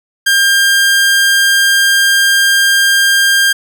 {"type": "tone", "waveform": "sawtooth", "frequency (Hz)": 1600, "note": "G6", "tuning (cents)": 35, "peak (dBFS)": -4, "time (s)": [0.26, 3.53], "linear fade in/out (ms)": 10, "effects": []}